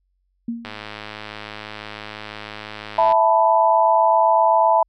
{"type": "tone with exponential decay", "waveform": "sine", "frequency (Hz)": 233.1, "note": "A#3", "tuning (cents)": 0, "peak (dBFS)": -20, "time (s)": [0.48, 0.87], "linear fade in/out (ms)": 5, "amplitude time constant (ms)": 83}
{"type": "click train", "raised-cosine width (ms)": 0.3, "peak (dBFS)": -16, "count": 263, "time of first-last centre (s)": [0.65, 3.122], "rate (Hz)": 106}
{"type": "chord", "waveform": "sine", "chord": "E suspended fourth", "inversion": "none", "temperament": "equal", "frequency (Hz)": [659.3, 880, 987.8], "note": ["E5", "A5", "B5"], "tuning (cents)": [0, 0, 0], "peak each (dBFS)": [-17, -16, -18], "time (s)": [2.98, 4.83], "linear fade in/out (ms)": 5}
{"effects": ["added 46 Hz sine -65 dBFS peak until 4.88 s"]}